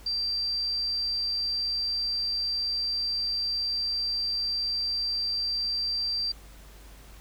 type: tone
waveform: sine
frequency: 4699 Hz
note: D8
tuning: in tune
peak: -26 dBFS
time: 0.06-6.32 s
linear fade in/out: 5 ms
effects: added 50 Hz sine -47 dBFS peak until 7.2 s + pink hiss -53 dBFS RMS until 7.2 s